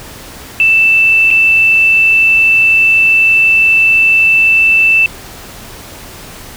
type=tone with dropouts; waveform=sine; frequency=2654 Hz; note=E7; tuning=11 cents sharp; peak=-5 dBFS; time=0.6-5.06 s; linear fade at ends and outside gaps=1 ms; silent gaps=1.305-1.311 s; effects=pink hiss -31 dBFS RMS until 6.56 s